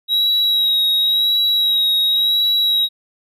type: tone with vibrato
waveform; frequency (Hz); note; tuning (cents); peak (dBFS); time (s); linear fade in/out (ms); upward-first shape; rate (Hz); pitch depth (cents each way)
triangle; 3841; B7; -49; -12; 0.08-2.89; 50; sine; 0.93; 26
effects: none